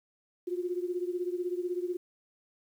sine beating tone pair, 352.3 / 368.3 Hz, F4 / F#4, +15 / -8 cents, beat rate 16 Hz, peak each -32 / -35 dBFS, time 0.47-1.97 s, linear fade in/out 10 ms, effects 10-bit

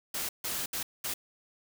white noise bursts at uneven times, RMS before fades -34 dBFS, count 4, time 0.14-0.29 / 0.44-0.66 / 0.73-0.83 / 1.04-1.14 s, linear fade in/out 5 ms, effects none

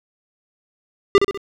square tone with echo, 398.9 Hz, G4, 30 cents sharp, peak -8 dBFS, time 1.15-1.18 s, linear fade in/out 0 ms, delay 65 ms, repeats 3, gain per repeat -6 dB, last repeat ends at 1.375 s, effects low-pass 4000 Hz 12 dB/octave + 8-bit

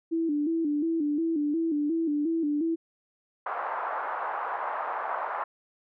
sine tone with vibrato, 311.1 Hz, D#4, in tune, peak -24 dBFS, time 0.11-2.76 s, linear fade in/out 20 ms, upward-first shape square, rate 2.8 Hz, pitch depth 98 cents each way
pink band-pass noise, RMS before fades -32 dBFS, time 3.46-5.44 s, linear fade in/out 5 ms, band 720 to 1300 Hz, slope 24 dB/octave
effects none

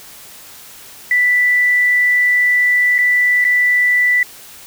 sine tone with dropouts, 1975.5 Hz, B6, in tune, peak -10 dBFS, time 1.11-4.23 s, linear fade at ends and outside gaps 2 ms, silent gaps 2.982-2.987 / 3.443-3.449 s, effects white hiss -38 dBFS RMS until 4.66 s

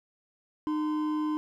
triangle tone pair together, 305.6 / 1027.9 Hz, D#4 / C6, -31 / -31 cents, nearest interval octave + major sixth, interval 2100 cents, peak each -25 / -35 dBFS, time 0.67-1.37 s, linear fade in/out 0 ms, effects none

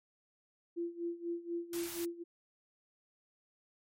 sine tone with tremolo, 341.9 Hz, F4, 37 cents flat, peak -33 dBFS, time 0.76-2.24 s, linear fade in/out 20 ms, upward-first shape sine, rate 4.1 Hz, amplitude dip 85%
white band-stop noise, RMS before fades -44 dBFS, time 1.73-2.05 s, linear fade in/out 2 ms, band 210 to 590 Hz, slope 96 dB/octave
effects MP3 64 kbps

